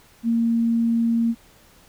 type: tone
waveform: sine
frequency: 231 Hz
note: A#3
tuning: 16 cents flat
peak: -17 dBFS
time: 0.23-1.35 s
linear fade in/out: 50 ms
effects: pink hiss -53 dBFS RMS until 1.88 s